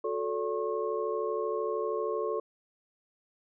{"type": "tone cluster", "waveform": "sine", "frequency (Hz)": [365, 437.9, 573, 1084], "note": ["F#4", "A4", "D5", "C#6"], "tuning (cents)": [-24, -8, -43, -39], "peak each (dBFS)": [-36, -31, -36, -37], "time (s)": [0.04, 2.4], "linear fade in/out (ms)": 5, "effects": []}